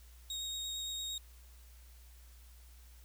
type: tone with vibrato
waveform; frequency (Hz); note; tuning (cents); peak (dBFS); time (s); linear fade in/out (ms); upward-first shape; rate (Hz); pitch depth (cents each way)
30% pulse; 3750; A#7; +10; -35; 0.3-1.18; 2; sine; 8.8; 12
effects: added 60 Hz sine -54 dBFS peak until 3.04 s + white hiss -64 dBFS RMS until 3.04 s